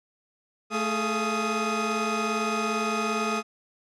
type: tone cluster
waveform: 30% pulse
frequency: 218.8 / 420.1 / 686 / 1251 Hz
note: A3 / G#4 / F5 / D#6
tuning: -9 / +20 / -31 / +9 cents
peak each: -27 / -30 / -31 / -26 dBFS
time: 0.7-3.43 s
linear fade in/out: 50 ms
effects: low-pass 7000 Hz 12 dB/octave